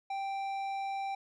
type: tone with low-pass filter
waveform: square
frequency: 784 Hz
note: G5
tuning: in tune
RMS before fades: -36 dBFS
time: 0.1-1.15 s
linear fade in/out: 5 ms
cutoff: 3400 Hz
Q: 0.52
effects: none